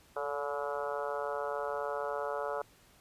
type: harmonic tone with a mistuned harmonic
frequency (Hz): 143.4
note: D3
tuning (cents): -41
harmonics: 3 / 4 / 5 / 6 / 7 / 8 / 9 / 10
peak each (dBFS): -39 / -37 / -42 / -43 / -43 / -46 / -42 / -46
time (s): 0.16-2.62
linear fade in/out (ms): 5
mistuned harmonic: 3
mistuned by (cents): +26
effects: pink hiss -62 dBFS RMS until 3 s + resampled to 32000 Hz